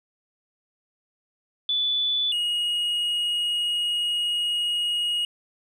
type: tone pair in turn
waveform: sine / triangle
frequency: 3472 / 2883 Hz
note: A7 / F#7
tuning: -24 / -46 cents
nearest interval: minor third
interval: 322 cents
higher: first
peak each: -21 dBFS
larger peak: neither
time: 1.69-2.32 / 2.32-5.25 s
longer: second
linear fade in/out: 2 ms
effects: none